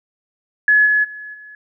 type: tone with level steps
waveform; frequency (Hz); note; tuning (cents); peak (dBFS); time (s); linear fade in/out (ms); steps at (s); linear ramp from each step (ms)
sine; 1700; G#6; +40; -9 / -12 / -30 / -36; 0.68-1.55; 2; 0.85 / 1.03 / 1.33; 20
effects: none